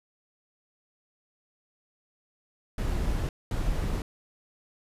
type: noise bursts at uneven times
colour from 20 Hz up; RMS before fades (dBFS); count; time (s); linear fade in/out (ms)
brown; -28; 2; 2.78-3.29 / 3.51-4.02; 2
effects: resampled to 32000 Hz